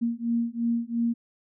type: beating tone pair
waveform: sine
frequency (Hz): 232.3 / 235.2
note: A#3 / A#3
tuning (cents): -6 / +16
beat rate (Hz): 2.9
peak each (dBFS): -27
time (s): 0.01-1.14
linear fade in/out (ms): 20
effects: none